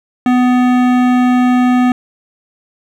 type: tone with hard clipping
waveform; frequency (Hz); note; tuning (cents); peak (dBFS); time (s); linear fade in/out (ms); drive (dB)
sine; 249.3; B3; +16; -10; 0.26-1.92; 2; 16
effects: none